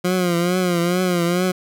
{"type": "tone with vibrato", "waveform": "20% pulse", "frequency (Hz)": 177.4, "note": "F3", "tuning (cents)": 27, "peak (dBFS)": -12, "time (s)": [0.04, 1.52], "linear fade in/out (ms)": 10, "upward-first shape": "triangle", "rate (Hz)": 2.3, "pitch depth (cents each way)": 83, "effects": []}